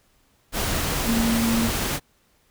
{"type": "tone in noise", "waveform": "sine", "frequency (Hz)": 229.3, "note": "A#3", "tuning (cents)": -28, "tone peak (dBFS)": -20, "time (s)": [1.05, 1.71], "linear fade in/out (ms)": 50, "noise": "pink", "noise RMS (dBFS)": -25, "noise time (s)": [0.52, 2], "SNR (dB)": 2, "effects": ["pink hiss -63 dBFS RMS until 2.5 s"]}